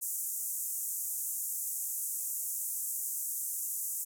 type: band-pass noise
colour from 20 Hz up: white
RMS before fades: -36 dBFS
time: 0.01-4.05 s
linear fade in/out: 20 ms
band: 6700 to 15000 Hz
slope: 48 dB/octave
effects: none